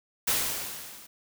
white noise with level ramp, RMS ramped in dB -24 to -49 dBFS, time 0.27-1.07 s, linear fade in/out 10 ms, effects none

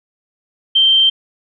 sine tone, 3136 Hz, G7, in tune, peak -8 dBFS, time 0.75-1.1 s, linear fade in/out 10 ms, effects none

